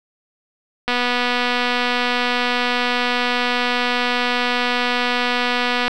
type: click train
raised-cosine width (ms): 0.3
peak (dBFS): -4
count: 1226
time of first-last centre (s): 0.88-5.88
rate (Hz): 245
effects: none